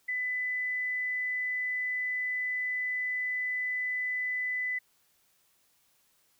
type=tone; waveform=sine; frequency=2000 Hz; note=B6; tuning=21 cents sharp; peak=-29 dBFS; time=0.08-4.79 s; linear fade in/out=10 ms; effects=white hiss -69 dBFS RMS until 6.39 s